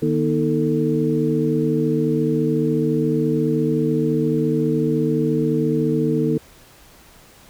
sine tone cluster, 152.7 / 242 / 316.2 / 444.9 Hz, D#3 / B3 / D#4 / A4, -32 / -35 / +28 / +19 cents, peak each -22 dBFS, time 0.02-6.38 s, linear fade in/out 5 ms, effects pink hiss -48 dBFS RMS until 7.49 s

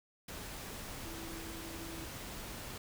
sine tone in noise, 329.6 Hz, E4, in tune, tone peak -47 dBFS, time 1.05-2.05 s, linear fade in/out 5 ms, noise pink, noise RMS -45 dBFS, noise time 0.28-2.78 s, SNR -5 dB, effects none

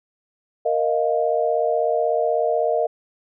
sine chord, Bb suspended fourth, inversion none, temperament equal, 466.2 / 622.3 / 698.5 Hz, Bb4 / Eb5 / F5, 0 / 0 / 0 cents, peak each -22 / -21 / -23 dBFS, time 0.65-2.87 s, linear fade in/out 10 ms, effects none

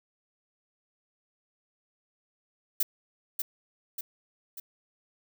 violet noise with echo, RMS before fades -25 dBFS, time 2.8-2.83 s, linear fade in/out 5 ms, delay 590 ms, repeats 3, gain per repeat -5 dB, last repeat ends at 4.6 s, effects none

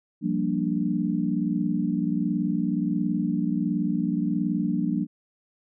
sine chord, G minor seventh, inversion third, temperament equal, 174.61 / 196 / 233.1 / 293.7 Hz, F3 / G3 / Bb3 / D4, 0 / 0 / 0 / 0 cents, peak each -28 dBFS, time 0.21-5.07 s, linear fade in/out 50 ms, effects none

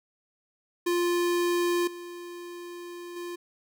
square tone with level steps, 349.2 Hz, F4, in tune, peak -24 / -39 / -35 dBFS, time 0.86-3.36 s, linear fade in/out 10 ms, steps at 1.87 / 3.16 s, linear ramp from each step 5 ms, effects none

